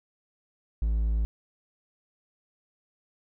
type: tone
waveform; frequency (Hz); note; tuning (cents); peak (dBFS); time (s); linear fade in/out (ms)
triangle; 55; A1; 0; -21; 0.82-1.25; 0
effects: none